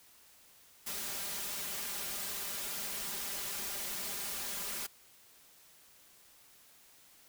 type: noise with comb filter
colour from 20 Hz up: white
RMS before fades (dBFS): -39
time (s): 0.86-4.87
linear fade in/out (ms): 10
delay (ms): 5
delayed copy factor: +0.65
effects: white hiss -61 dBFS RMS until 7.28 s